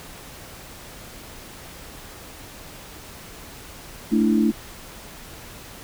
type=chord; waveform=sine; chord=A suspended fourth; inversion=none; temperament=just; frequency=220 / 293.3 / 330 Hz; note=A3 / D4 / E4; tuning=0 / -2 / +2 cents; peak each=-18 / -22 / -22 dBFS; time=4.11-4.52 s; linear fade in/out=20 ms; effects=pink hiss -41 dBFS RMS until 5.83 s